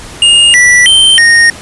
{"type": "tone with pitch steps", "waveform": "square", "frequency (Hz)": [2836, 1960, 3117, 1855], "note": ["F7", "B6", "G7", "A#6"], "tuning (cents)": [26, -14, -11, -9], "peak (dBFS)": -3, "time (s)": [0.22, 1.5], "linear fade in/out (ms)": 2, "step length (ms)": 320, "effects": ["pink hiss -28 dBFS RMS until 1.61 s", "resampled to 24000 Hz"]}